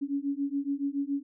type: beating tone pair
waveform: sine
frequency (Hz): 277.2 / 284.3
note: C#4 / C#4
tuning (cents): 0 / +44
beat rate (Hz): 7.1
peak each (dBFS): -31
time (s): 0.01-1.23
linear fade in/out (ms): 20
effects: none